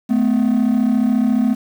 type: tone pair together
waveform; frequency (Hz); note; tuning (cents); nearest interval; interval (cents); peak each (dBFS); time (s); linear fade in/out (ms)
triangle; 217.3 / 251.6; A3 / B3; -21 / +32; minor third; 253; -13; 0.09-1.55; 20
effects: tanh soft clip ceiling -7 dBFS + 7-bit